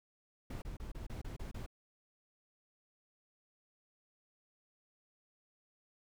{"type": "noise bursts", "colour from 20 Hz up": "brown", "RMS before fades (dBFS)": -43, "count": 8, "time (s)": [0.5, 1.663], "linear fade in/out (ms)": 5, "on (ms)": 120, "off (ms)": 29, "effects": []}